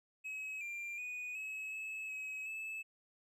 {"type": "tone with pitch steps", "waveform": "triangle", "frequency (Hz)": [2558, 2381, 2475, 2572, 2591, 2554, 2611], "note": ["D#7", "D7", "D#7", "E7", "E7", "D#7", "E7"], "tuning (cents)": [47, 23, -10, -43, -30, 45, -17], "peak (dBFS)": -39, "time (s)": [0.24, 2.83], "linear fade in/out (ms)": 20, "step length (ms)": 370, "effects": []}